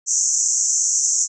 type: band-pass noise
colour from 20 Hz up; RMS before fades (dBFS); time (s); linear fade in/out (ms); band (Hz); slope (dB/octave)
pink; -19; 0.06-1.28; 50; 5900 to 7500; 96
effects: none